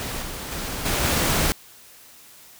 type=noise with level steps; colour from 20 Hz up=pink; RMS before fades=-30 / -33 / -30 / -23 / -21 dBFS; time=0-1.52 s; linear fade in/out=0 ms; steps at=0.22 / 0.51 / 0.85 / 1.03 s; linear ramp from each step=5 ms; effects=white hiss -48 dBFS RMS until 2.59 s